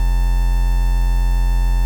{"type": "tone with quantisation", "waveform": "triangle", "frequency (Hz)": 43.65, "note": "F1", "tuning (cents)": 0, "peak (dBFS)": -10, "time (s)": [0, 1.85], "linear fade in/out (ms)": 0, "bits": 5, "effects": []}